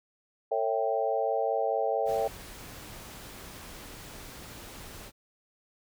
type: chord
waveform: sine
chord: A dominant seventh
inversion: none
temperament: equal with one note detuned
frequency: 450.3 / 554.4 / 659.3 / 784 Hz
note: A4 / C#5 / E5 / G5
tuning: +40 / 0 / 0 / 0 cents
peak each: -31 dBFS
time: 0.51-2.28 s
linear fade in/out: 10 ms
type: noise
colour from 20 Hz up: pink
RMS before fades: -45 dBFS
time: 2.05-5.12 s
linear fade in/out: 50 ms
effects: none